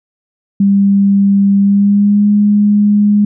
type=tone with pitch glide; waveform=sine; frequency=198.6 to 206.6 Hz; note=G3 to G#3; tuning=+23 to -9 cents; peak=-6 dBFS; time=0.6-3.25 s; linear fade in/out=5 ms; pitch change=+68 cents; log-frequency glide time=1.59-2.29 s; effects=none